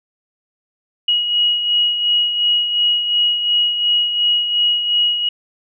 sine beating tone pair, 2900 / 2902.8 Hz, F#7 / F#7, -35 / -34 cents, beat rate 2.8 Hz, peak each -14 / -23 dBFS, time 1.08-5.29 s, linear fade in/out 5 ms, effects none

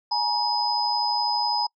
sine tone cluster, 836 / 948 / 5030 Hz, G#5 / A#5 / D#8, +11 / +29 / +18 cents, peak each -26 / -26 / -25 dBFS, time 0.11-1.67 s, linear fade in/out 10 ms, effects noise-tail reverb RT60 0.1 s tail -26 dB re dry

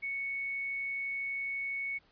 sine tone, 2217 Hz, C#7, in tune, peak -33 dBFS, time 0.02-1.99 s, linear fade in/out 20 ms, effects pink hiss -66 dBFS RMS until 2.11 s + resampled to 11025 Hz

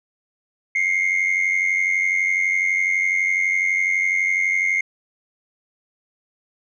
sine tone pair together, 2100 / 2192 Hz, C7 / C#7, +6 / -20 cents, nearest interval minor second, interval 74 cents, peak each -17 / -20 dBFS, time 0.75-4.81 s, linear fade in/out 5 ms, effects tanh soft clip ceiling -14 dBFS

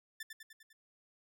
sawtooth tone with echo, 1771 Hz, A6, 11 cents sharp, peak -37 dBFS, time 0.2-0.23 s, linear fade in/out 5 ms, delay 100 ms, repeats 5, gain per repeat -4 dB, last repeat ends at 0.73 s, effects none

